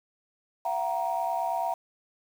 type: tone cluster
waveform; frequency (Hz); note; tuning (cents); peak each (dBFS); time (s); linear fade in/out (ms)
sine; 681 / 750 / 939; F5 / F#5 / A#5; -44 / +23 / +12; -30; 0.65-1.74; 5
effects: tanh soft clip ceiling -18 dBFS + 8-bit